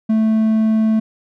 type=tone; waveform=triangle; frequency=219.7 Hz; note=A3; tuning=2 cents flat; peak=-10 dBFS; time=0.09-1 s; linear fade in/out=10 ms; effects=none